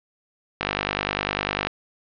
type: click train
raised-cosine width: 0.3 ms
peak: -5 dBFS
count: 54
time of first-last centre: 0.61-1.67 s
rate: 50 Hz
effects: low-pass 4000 Hz 12 dB/octave